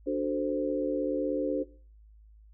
sine chord, D dominant seventh, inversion none, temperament equal with one note detuned, 293.7 / 370 / 440 / 521.1 Hz, D4 / F#4 / A4 / C5, 0 / 0 / 0 / -7 cents, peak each -30 / -34 / -34 / -32 dBFS, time 0.06-1.64 s, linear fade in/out 20 ms, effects noise-tail reverb RT60 0.4 s tail -18 dB re dry + added 53 Hz sine -52 dBFS peak until 2.53 s

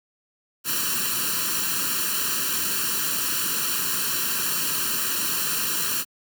white noise with comb filter, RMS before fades -25 dBFS, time 0.64-6.05 s, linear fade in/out 50 ms, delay 0.7 ms, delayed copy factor +1, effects high-pass 150 Hz 12 dB/octave

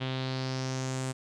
sawtooth tone with low-pass filter sweep, 130.81 Hz, C3, in tune, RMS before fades -33 dBFS, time 0-1.13 s, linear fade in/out 20 ms, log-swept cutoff 3300 to 8400 Hz, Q 3.6, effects none

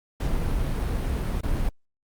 brown noise with dropouts, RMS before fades -25 dBFS, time 0.2-1.69 s, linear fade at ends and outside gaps 5 ms, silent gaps 1.409-1.432 s, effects Opus 48 kbps

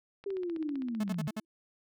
click train, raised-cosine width 0.3 ms, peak -34 dBFS, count 17, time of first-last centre 0.24-1.272 s, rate 15.5 Hz
sine linear sweep, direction down, 402.4 to 143.2 Hz, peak -32 dBFS, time 0.26-1.28 s, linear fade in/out 5 ms
sine tone with exponential decay, 328.5 Hz, E4, 6 cents flat, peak -37 dBFS, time 0.57-1.45 s, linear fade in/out 2 ms, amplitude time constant 190 ms
45% pulse tone bursts, 216.3 Hz, A3, 29 cents flat, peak -33 dBFS, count 5, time 1-1.4 s, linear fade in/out 5 ms, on 36 ms, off 55 ms
effects none

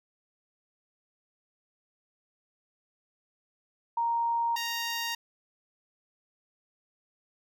sine / 10% pulse tone pair in turn, 932.3 / 932.3 Hz, A#5 / A#5, 0 / 0 cents, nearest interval unison, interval 0 cents, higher neither, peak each -25 / -22 dBFS, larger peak second, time 3.97-4.56 / 4.56-5.15 s, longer neither, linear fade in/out 5 ms, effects none

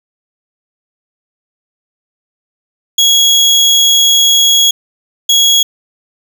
30% pulse tone bursts at uneven times, 3325 Hz, G#7, 1 cent sharp, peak -3 dBFS, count 2, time 2.98-4.71 / 5.29-5.63 s, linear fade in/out 5 ms, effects none

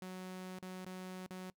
sawtooth tone with dropouts, 185 Hz, F#3, in tune, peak -40 dBFS, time 0.02-1.5 s, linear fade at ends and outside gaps 2 ms, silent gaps 0.587-0.625 / 0.849-0.862 / 1.264-1.306 s, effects noise-tail reverb RT60 0.1 s tail -22 dB re dry

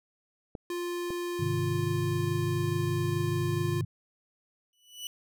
clicks, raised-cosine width 2 ms, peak -24 dBFS, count 2, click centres 0.552 / 1.105 s
square tone, 350 Hz, F4, 4 cents sharp, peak -32 dBFS, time 0.7-3.81 s, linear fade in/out 2 ms
sine chord, Ab major, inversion none, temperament equal, 103.83 / 130.81 / 155.56 Hz, Ab2 / C3 / Eb3, 0 / 0 / 0 cents, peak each -32 dBFS, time 1.39-3.85 s, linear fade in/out 10 ms
sawtooth tone with exponential growth, 2960 Hz, F#7, in tune, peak -30 dBFS, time 4.73-5.07 s, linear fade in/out 1 ms, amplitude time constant 72 ms
effects none

